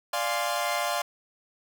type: chord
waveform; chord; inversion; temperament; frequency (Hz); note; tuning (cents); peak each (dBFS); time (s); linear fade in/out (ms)
sawtooth; D half-diminished seventh; none; equal; 587.3 / 698.5 / 830.6 / 1046.5; D5 / F5 / Ab5 / C6; 0 / 0 / 0 / 0; -28 / -26 / -31 / -28; 0.13-1.02; 5
effects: none